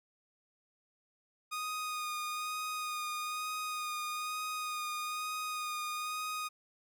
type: tone with vibrato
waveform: sawtooth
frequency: 1236 Hz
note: D#6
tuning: 12 cents flat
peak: -32 dBFS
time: 1.51-6.49 s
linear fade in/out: 20 ms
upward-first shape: sine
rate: 1.1 Hz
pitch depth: 17 cents each way
effects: none